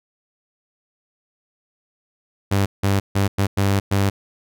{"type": "tone bursts at uneven times", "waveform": "sawtooth", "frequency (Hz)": 98.9, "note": "G2", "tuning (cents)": 16, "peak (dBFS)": -12, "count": 6, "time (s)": [[2.51, 2.66], [2.83, 3], [3.15, 3.28], [3.38, 3.47], [3.57, 3.8], [3.91, 4.1]], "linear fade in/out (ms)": 10, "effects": []}